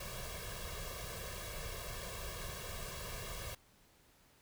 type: noise with comb filter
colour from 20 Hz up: pink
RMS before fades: -44 dBFS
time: 0-3.55 s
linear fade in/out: 5 ms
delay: 1.8 ms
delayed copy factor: +0.9
effects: pink hiss -67 dBFS RMS until 4.41 s